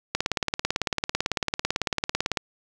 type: click train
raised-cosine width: 0.2 ms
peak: -6 dBFS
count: 41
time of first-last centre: 0.15-2.372 s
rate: 18 Hz
effects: none